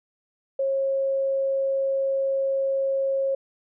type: tone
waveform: sine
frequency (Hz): 542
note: C#5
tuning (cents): -39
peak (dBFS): -21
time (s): 0.59-3.35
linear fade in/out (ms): 5
effects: none